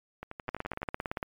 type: two click trains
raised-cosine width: 0.5 ms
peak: -17 / -24 dBFS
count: 14 / 8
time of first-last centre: 0.49-1.229 / 0.23-0.818 s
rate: 17.6 / 11.9 Hz
effects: MP3 96 kbps